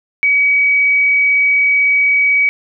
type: tone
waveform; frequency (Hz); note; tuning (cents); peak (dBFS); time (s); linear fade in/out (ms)
sine; 2269; C#7; +40; -9; 0.23-2.49; 0
effects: none